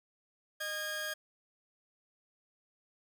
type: tone pair together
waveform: sawtooth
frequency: 615 / 1631.5 Hz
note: D#5 / G#6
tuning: -20 / -31 cents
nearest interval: octave + perfect fourth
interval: 1689 cents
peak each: -38 / -33 dBFS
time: 0.6-1.14 s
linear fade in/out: 10 ms
effects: none